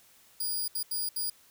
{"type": "tone bursts at uneven times", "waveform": "5% pulse", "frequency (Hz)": 4863, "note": "D#8", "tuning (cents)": -40, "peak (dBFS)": -23, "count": 4, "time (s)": [[0.4, 0.68], [0.75, 0.83], [0.91, 1.09], [1.16, 1.3]], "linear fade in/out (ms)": 5, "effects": ["white hiss -60 dBFS RMS until 1.5 s"]}